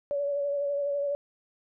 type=tone with vibrato; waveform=sine; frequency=569 Hz; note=C#5; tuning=45 cents sharp; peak=-26 dBFS; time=0.11-1.15 s; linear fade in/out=0 ms; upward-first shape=sine; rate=12 Hz; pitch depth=26 cents each way; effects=none